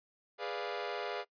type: chord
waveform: sawtooth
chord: G# diminished seventh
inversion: none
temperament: equal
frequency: 415.3 / 493.9 / 587.3 / 698.5 Hz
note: G#4 / B4 / D5 / F5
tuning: 0 / 0 / 0 / 0 cents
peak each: -37 / -38 / -39 / -38 dBFS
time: 0.38-1.25 s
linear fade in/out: 50 ms
effects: noise-tail reverb RT60 0.1 s tail -22 dB re dry + resampled to 11025 Hz